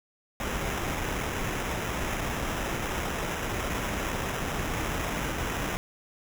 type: noise with sample-and-hold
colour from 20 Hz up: pink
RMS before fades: -31 dBFS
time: 0.4-5.77 s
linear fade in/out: 0 ms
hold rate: 4410 Hz
effects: none